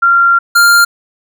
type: tone pair in turn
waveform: sine / square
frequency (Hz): 1382 / 1397.3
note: F6 / F6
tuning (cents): -19 / 0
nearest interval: unison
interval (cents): 19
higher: second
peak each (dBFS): -5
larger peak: neither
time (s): 0.02-0.39 / 0.55-0.85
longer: first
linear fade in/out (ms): 10
effects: none